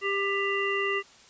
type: harmonic tone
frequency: 396.5 Hz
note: G4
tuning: 20 cents sharp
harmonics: 1 / 3 / 5 / 7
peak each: -29 / -32 / -30 / -32 dBFS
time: 0.01-1.03 s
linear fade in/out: 50 ms
effects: white hiss -54 dBFS RMS until 1.29 s + resampled to 16000 Hz